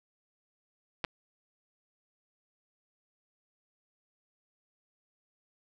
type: clicks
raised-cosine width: 0.3 ms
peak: -16 dBFS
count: 2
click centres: 1.042 / 1.048 s
effects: none

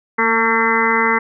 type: harmonic tone with a mistuned harmonic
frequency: 226.1 Hz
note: A3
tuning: 47 cents sharp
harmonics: 1 / 2 / 4 / 5 / 6 / 7 / 8 / 9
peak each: -23 / -21 / -20 / -21 / -22 / -24 / -24 / -18 dBFS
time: 0.18-1.19 s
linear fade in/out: 10 ms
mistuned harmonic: 1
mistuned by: +29 cents
effects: none

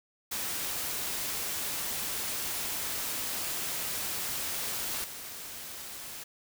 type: noise with level steps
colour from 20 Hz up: white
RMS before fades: -34 / -42 dBFS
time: 0.31-6.24 s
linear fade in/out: 10 ms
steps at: 5.04 s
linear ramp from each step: 2 ms
effects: none

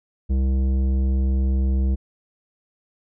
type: tone with tanh clipping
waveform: sine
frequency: 65.9 Hz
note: C2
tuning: 13 cents sharp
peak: -19 dBFS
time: 0.29-1.96 s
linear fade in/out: 20 ms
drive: 12 dB
effects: none

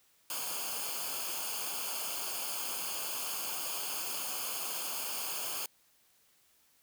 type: noise with comb filter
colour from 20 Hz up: white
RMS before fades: -37 dBFS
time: 0.3-5.66 s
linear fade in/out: 2 ms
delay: 0.52 ms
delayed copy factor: -0.8
effects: white hiss -68 dBFS RMS until 6.82 s

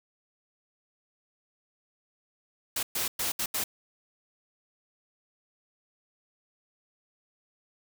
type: noise bursts at uneven times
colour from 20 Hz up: white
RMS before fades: -30 dBFS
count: 5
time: 2.76-2.83 / 2.95-3.08 / 3.19-3.32 / 3.39-3.46 / 3.54-3.64 s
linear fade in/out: 5 ms
effects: none

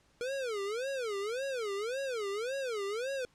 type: tone with vibrato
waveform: square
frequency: 466.2 Hz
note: A#4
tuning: in tune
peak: -34 dBFS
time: 0.21-3.25 s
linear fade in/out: 0 ms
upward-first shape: sine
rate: 1.8 Hz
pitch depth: 290 cents each way
effects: pink hiss -68 dBFS RMS until 3.34 s + low-pass 8000 Hz 12 dB/octave

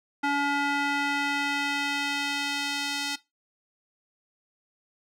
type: tone with band-pass filter sweep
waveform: square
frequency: 284.5 Hz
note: C#4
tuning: 45 cents sharp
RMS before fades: -28 dBFS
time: 0.23-3.16 s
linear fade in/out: 10 ms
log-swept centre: 1300 to 4300 Hz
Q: 1
effects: noise-tail reverb RT60 0.2 s tail -19 dB re dry

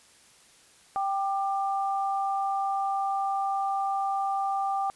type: tone pair together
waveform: sine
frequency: 784 / 1191.4 Hz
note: G5 / D6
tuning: 0 / +24 cents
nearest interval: perfect fifth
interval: 724 cents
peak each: -26 / -32 dBFS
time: 0.96-4.9 s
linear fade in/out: 0 ms
effects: white hiss -57 dBFS RMS until 4.95 s + resampled to 24000 Hz

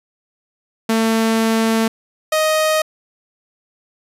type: tone pair in turn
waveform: sawtooth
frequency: 224.2 / 624.5 Hz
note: A3 / D#5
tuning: +33 / +6 cents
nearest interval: octave + tritone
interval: 1773 cents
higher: second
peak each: -10 dBFS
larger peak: neither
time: 0.89-1.88 / 2.32-2.82 s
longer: first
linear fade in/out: 5 ms
effects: resampled to 32000 Hz

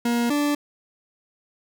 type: tone pair in turn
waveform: 40% pulse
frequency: 237.2 / 291.7 Hz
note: A#3 / D4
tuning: +30 / -12 cents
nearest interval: major third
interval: 358 cents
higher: second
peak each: -19 dBFS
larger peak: neither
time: 0.05-0.3 / 0.3-0.55 s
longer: neither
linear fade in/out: 5 ms
effects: none

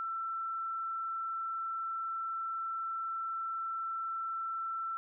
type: tone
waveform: sine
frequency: 1338 Hz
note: E6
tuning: 25 cents sharp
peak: -34 dBFS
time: 0-4.97 s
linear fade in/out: 0 ms
effects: none

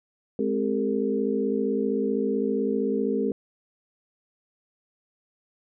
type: tone cluster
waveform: sine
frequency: 210.7 / 262.9 / 400.8 / 456.4 Hz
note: G#3 / C4 / G4 / A#4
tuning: +25 / +8 / +38 / -37 cents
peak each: -28 dBFS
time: 0.39-3.32 s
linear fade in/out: 2 ms
effects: none

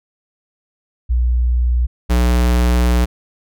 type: tone pair in turn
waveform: sine / square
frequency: 60.6 / 60.6 Hz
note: B1 / B1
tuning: -32 / -32 cents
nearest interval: unison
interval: 0 cents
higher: neither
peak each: -12 dBFS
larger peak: neither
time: 1.09-1.87 / 2.09-3.06 s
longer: second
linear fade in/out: 20 ms
effects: none

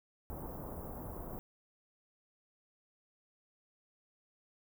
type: band-stop noise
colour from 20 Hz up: pink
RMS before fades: -44 dBFS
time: 0.3-1.39 s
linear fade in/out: 0 ms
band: 1000 to 15000 Hz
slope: 24 dB/octave
effects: none

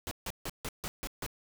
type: noise bursts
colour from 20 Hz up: pink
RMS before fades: -37 dBFS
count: 7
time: 0.07-1.264 s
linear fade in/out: 0 ms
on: 42 ms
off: 150 ms
effects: none

